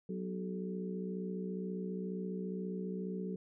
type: harmonic tone with a mistuned harmonic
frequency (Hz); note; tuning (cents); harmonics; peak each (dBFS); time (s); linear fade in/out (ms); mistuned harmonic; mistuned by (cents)
62.1; B1; +10; 3 / 4 / 5 / 6 / 7; -38 / -50 / -51 / -45 / -44; 0.09-3.36; 5; 6; +34
effects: none